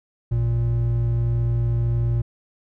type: tone pair together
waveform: triangle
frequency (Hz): 55 / 116.54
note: A1 / A#2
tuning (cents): 0 / 0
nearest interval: octave + minor second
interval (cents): 1300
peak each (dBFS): -24 / -17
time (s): 0.31-2.22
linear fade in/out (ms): 10
effects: none